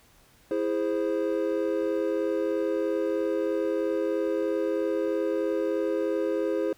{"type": "chord", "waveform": "triangle", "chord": "E augmented", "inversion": "none", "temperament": "equal with one note detuned", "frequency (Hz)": [329.6, 412.7, 523.3], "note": ["E4", "G#4", "B#4"], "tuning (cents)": [0, -11, 0], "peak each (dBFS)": -27, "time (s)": [0.51, 6.73], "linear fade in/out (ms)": 2, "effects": ["pink hiss -59 dBFS RMS until 6.77 s"]}